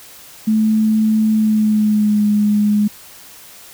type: tone with pitch glide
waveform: sine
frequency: 217.7 to 208.5 Hz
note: A3 to G#3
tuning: -18 to +7 cents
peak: -11 dBFS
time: 0.47-2.88 s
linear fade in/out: 10 ms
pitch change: -75 cents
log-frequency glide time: 1.3-2.27 s
effects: white hiss -40 dBFS RMS until 3.73 s

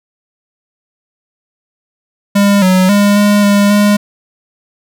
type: tone with pitch steps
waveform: square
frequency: 201.5 / 185.4 / 203.5 / 205.6 / 202.7 / 205.9 Hz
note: G3 / F#3 / G#3 / G#3 / G#3 / G#3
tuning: +48 / +4 / -35 / -17 / -42 / -15 cents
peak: -7 dBFS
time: 2.35-3.97 s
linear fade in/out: 10 ms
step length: 270 ms
effects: none

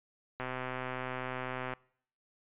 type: click train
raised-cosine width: 0.5 ms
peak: -22 dBFS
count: 172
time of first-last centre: 0.4-1.736 s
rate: 128 Hz
effects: noise-tail reverb RT60 0.6 s tail -24 dB re dry + resampled to 8000 Hz

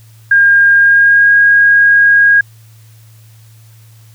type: tone with pitch glide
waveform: sine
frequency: 1613 to 1635.5 Hz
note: G6 to G#6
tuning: +49 to -27 cents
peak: -4 dBFS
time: 0.31-2.41 s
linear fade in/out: 5 ms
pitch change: +24 cents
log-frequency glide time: 0.77-1.33 s
effects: added 111 Hz sine -38 dBFS peak until 4.14 s + white hiss -49 dBFS RMS until 4.14 s

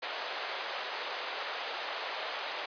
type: band-pass noise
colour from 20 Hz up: pink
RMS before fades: -38 dBFS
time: 0.02-2.66 s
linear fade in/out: 10 ms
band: 530 to 4500 Hz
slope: 24 dB/octave
effects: resampled to 11025 Hz

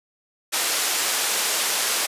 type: low-pass noise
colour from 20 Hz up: white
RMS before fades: -23 dBFS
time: 0.52-2.07 s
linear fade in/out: 20 ms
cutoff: 10000 Hz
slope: 12 dB/octave
effects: high-pass 400 Hz 12 dB/octave + resampled to 32000 Hz

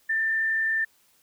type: tone with frequency modulation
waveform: sine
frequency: 1786 Hz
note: A6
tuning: 25 cents sharp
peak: -22 dBFS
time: 0.09-0.85 s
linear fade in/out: 10 ms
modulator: 46.1 Hz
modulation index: 0.3
effects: white hiss -63 dBFS RMS until 1.22 s

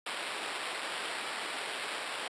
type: noise with sample-and-hold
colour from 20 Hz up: violet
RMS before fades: -37 dBFS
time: 0.06-2.28 s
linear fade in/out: 5 ms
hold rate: 6300 Hz
effects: high-pass 400 Hz 12 dB/octave + resampled to 22050 Hz

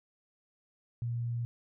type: tone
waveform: sine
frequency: 118.5 Hz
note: A#2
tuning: 29 cents sharp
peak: -31 dBFS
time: 1.02-1.45 s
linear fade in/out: 0 ms
effects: none

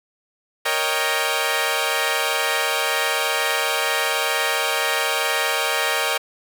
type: chord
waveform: 10% pulse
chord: Eb dominant seventh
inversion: second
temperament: equal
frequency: 466.2 / 554.4 / 622.3 / 784 Hz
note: Bb4 / Db5 / Eb5 / G5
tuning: 0 / 0 / 0 / 0 cents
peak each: -17 dBFS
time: 0.65-6.18 s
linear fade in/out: 10 ms
effects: none

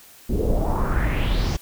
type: noise with low-pass filter sweep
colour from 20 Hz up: brown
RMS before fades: -21 dBFS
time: 0.29-1.57 s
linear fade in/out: 10 ms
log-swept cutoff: 330 to 6300 Hz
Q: 3.6
effects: white hiss -48 dBFS RMS until 1.61 s

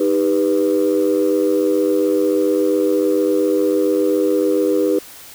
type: chord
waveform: sine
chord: Eb augmented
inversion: none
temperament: equal with one note detuned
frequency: 311.1 / 398.2 / 493.9 Hz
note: Eb4 / G4 / B4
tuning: 0 / +27 / 0 cents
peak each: -17 dBFS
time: 0-4.99 s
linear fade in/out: 5 ms
effects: tanh soft clip ceiling -7 dBFS + white hiss -39 dBFS RMS until 5.34 s

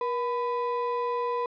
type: ring-modulated tone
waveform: triangle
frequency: 740 Hz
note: F#5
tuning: in tune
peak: -21 dBFS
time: 0.01-1.46 s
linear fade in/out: 2 ms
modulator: 261 Hz
effects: resampled to 11025 Hz + 10-bit

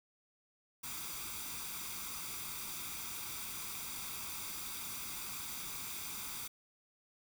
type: noise with comb filter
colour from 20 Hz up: white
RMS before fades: -43 dBFS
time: 0.83-6.48 s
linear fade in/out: 10 ms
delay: 0.84 ms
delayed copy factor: +0.65
effects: none

